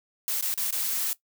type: noise with dropouts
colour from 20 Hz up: blue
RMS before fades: -28 dBFS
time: 0.28-1.13 s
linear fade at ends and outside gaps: 0 ms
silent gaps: 0.41-0.425 / 0.54-0.576 / 0.707-0.726 s
effects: noise-tail reverb RT60 0.1 s tail -17 dB re dry